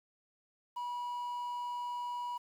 triangle tone with quantisation, 972 Hz, B5, 28 cents flat, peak -34 dBFS, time 0.76-2.38 s, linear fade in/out 10 ms, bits 10, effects none

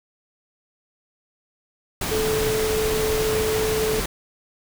sine tone in noise, 435.4 Hz, A4, 18 cents flat, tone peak -21 dBFS, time 2.11-4 s, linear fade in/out 5 ms, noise pink, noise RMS -26 dBFS, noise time 2.01-4.06 s, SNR +2 dB, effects none

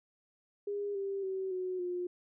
sine tone with pitch steps, 406.8 / 393.6 / 380.9 / 368.5 / 356.6 Hz, G#4 / G4 / G4 / F#4 / F4, -36 / +7 / -50 / -7 / +36 cents, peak -33 dBFS, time 0.67-2.07 s, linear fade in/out 5 ms, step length 280 ms, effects none

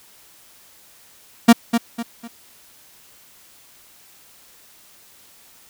45% pulse tone with echo, 233.1 Hz, A#3, in tune, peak -5 dBFS, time 1.48-1.53 s, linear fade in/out 10 ms, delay 250 ms, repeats 3, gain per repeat -9 dB, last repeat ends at 2.28 s, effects white hiss -50 dBFS RMS until 5.69 s

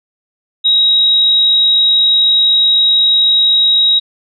sine tone, 3813 Hz, A#7, 38 cents sharp, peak -7 dBFS, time 0.64-4 s, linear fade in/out 20 ms, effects none

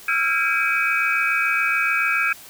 sine tone cluster, 1323 / 1390 / 1627 / 2292 / 2522 Hz, E6 / F6 / G#6 / D7 / D#7, +6 / -9 / -36 / -43 / +23 cents, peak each -28 / -25 / -23 / -24 / -23 dBFS, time 0.08-2.33 s, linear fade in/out 5 ms, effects white hiss -43 dBFS RMS until 2.49 s

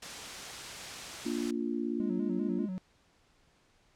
white noise, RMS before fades -41 dBFS, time 0.02-1.51 s, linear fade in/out 5 ms
sine chord, Bb major, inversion none, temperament just, 233.1 / 291.4 / 349.6 Hz, Bb3 / D4 / F4, 0 / -13 / +2 cents, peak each -34 / -35 / -36 dBFS, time 1.25-2.66 s, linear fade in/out 10 ms
triangle tone with vibrato, 196 Hz, G3, in tune, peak -32 dBFS, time 2-2.78 s, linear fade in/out 0 ms, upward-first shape square, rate 5.1 Hz, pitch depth 95 cents each way
effects pink hiss -67 dBFS RMS until 3.95 s + low-pass 7000 Hz 12 dB/octave

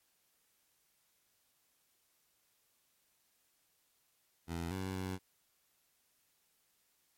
15% pulse tone with pitch steps, 84.2 / 94.6 / 93.5 Hz, E2 / F#2 / F#2, +37 / +39 / +19 cents, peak -31 dBFS, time 4.47-5.19 s, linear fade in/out 50 ms, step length 240 ms, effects white hiss -75 dBFS RMS until 7.17 s + MP3 64 kbps

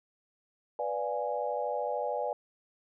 sine chord, B diminished seventh, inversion none, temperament equal, 493.9 / 587.3 / 698.5 / 830.6 Hz, B4 / D5 / F5 / Ab5, 0 / 0 / 0 / 0 cents, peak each -35 / -34 / -38 / -35 dBFS, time 0.79-2.33 s, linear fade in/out 2 ms, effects none

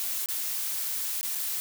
blue noise with dropouts, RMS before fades -31 dBFS, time 0-1.6 s, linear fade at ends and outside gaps 0 ms, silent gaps 0.26-0.287 / 1.211-1.23 / 1.35-1.354 s, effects none

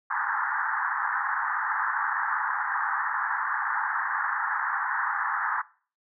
white band-pass noise, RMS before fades -28 dBFS, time 0.1-5.62 s, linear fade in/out 10 ms, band 820 to 1800 Hz, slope 96 dB/octave, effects noise-tail reverb RT60 0.4 s tail -20 dB re dry

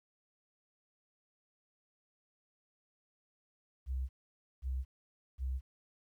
sine tone bursts, 64.9 Hz, C2, 13 cents flat, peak -33 dBFS, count 3, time 3.86-5.61 s, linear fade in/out 50 ms, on 230 ms, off 530 ms, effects 12-bit

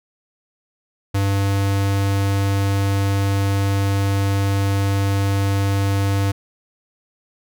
square tone, 98.8 Hz, G2, 14 cents sharp, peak -17 dBFS, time 1.14-6.32 s, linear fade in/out 10 ms, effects none

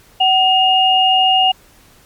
sine tone pair together, 753 / 2843 Hz, F#5 / F7, +30 / +30 cents, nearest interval octave + major seventh, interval 2300 cents, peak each -12 dBFS, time 0.2-1.52 s, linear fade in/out 10 ms, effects pink hiss -48 dBFS RMS until 2.05 s + MP3 96 kbps

